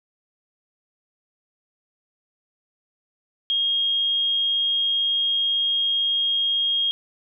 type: tone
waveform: sine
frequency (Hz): 3251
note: G#7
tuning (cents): -38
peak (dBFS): -19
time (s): 3.5-6.91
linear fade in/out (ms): 0
effects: none